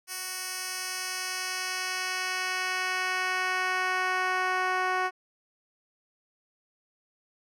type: tone with band-pass filter sweep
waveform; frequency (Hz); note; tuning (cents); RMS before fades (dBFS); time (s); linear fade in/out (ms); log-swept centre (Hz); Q
10% pulse; 370; F#4; 0; -30; 0.07-5.11; 50; 10000 to 960; 0.7
effects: none